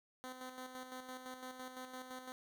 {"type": "tone with tremolo", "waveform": "10% pulse", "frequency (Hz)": 255.9, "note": "C4", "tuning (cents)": -38, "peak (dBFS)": -37, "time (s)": [0.24, 2.32], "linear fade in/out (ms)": 0, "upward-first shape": "square", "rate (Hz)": 5.9, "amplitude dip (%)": 50, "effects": []}